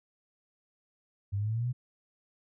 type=exponential sweep; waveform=sine; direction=up; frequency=97.1 to 127.8 Hz; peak=-28 dBFS; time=1.32-1.73 s; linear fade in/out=20 ms; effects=none